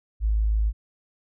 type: tone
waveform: sine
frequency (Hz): 53.5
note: A1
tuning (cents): -48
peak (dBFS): -19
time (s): 0.2-0.73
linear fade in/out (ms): 50
effects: none